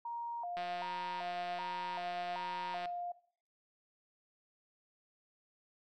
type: tone with vibrato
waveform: sine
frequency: 813 Hz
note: G#5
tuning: 37 cents flat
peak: -38 dBFS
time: 0.05-3.12 s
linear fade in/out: 5 ms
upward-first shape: square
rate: 1.3 Hz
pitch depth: 250 cents each way
type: click train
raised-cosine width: 0.3 ms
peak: -29 dBFS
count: 408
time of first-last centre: 0.57-2.857 s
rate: 178 Hz
effects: noise-tail reverb RT60 0.5 s tail -17 dB re dry